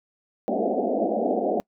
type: band-pass noise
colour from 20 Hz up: white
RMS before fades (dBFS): -24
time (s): 0.48-1.6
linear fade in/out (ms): 0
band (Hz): 200 to 750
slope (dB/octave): 96
effects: noise-tail reverb RT60 0.1 s tail -26 dB re dry